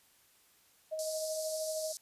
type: tone with tremolo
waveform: sine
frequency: 629 Hz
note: D#5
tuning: 19 cents sharp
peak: -33 dBFS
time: 0.91-1.93 s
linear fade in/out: 20 ms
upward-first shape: sine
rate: 13 Hz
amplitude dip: 35%
type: band-pass noise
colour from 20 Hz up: pink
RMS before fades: -43 dBFS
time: 0.99-1.97 s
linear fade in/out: 0 ms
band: 4500 to 12000 Hz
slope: 48 dB/octave
effects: white hiss -66 dBFS RMS until 2.01 s + resampled to 32000 Hz